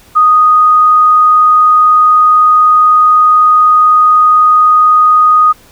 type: tone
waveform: sine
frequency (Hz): 1242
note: D#6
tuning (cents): -3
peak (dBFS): -3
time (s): 0.15-5.53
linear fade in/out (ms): 20
effects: pink hiss -42 dBFS RMS until 5.71 s